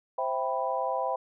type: chord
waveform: sine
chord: C major seventh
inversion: none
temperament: equal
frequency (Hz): 523.3 / 659.3 / 784 / 987.8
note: C5 / E5 / G5 / B5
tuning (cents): 0 / 0 / 0 / 0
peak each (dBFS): -32 / -33 / -32 / -32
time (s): 0.18-1.16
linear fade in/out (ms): 5
effects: none